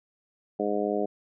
harmonic tone, 103.4 Hz, G#2, 7 cents flat, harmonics 2 / 3 / 4 / 5 / 6 / 7, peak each -33 / -32 / -29 / -33 / -32 / -34 dBFS, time 0.59-1.06 s, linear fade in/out 10 ms, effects none

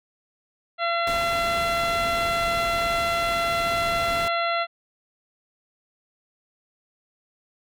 harmonic tone, 680 Hz, F5, 46 cents flat, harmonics 1 / 2 / 3 / 4 / 5 / 6, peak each -25 / -26 / -30 / -34 / -35 / -36 dBFS, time 0.78-4.67 s, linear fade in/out 50 ms
pink low-pass noise, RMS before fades -34 dBFS, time 1.07-4.28 s, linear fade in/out 0 ms, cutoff 12000 Hz, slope 12 dB/octave
effects none

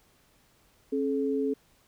sine tone pair together, 270.9 / 430 Hz, C#4 / A4, -40 / -40 cents, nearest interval minor sixth, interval 800 cents, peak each -28 dBFS, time 0.92-1.54 s, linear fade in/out 10 ms, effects pink hiss -64 dBFS RMS until 1.87 s

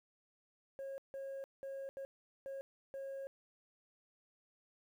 sine tone bursts at uneven times, 544 Hz, C#5, 33 cents flat, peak -39 dBFS, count 6, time 0.79-0.98 / 1.14-1.44 / 1.63-1.89 / 1.97-2.05 / 2.46-2.61 / 2.94-3.27 s, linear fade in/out 0 ms, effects tanh soft clip ceiling -41 dBFS + 12-bit

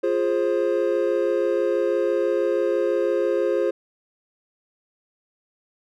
triangle chord, F minor, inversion none, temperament equal with one note detuned, 349.2 / 415.3 / 530.2 Hz, F4 / Ab4 / C5, 0 / 0 / +23 cents, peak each -22 / -22 / -21 dBFS, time 0.03-3.71 s, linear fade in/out 10 ms, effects none

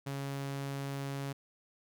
sawtooth tone, 138.59 Hz, C#3, in tune, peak -32 dBFS, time 0.06-1.33 s, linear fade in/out 10 ms, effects none

